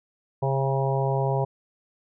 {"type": "harmonic tone with a mistuned harmonic", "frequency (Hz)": 135.3, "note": "C#3", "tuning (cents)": -42, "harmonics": [1, 3, 4, 5, 6, 7], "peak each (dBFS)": [-24, -29, -30, -31, -32, -32], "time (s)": [0.42, 1.45], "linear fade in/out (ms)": 10, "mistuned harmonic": 7, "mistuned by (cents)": 17, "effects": []}